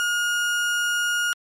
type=tone; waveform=35% pulse; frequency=1431 Hz; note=F6; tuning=42 cents sharp; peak=-19 dBFS; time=0-1.33 s; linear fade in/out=0 ms; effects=low-pass 12000 Hz 12 dB/octave + MP3 64 kbps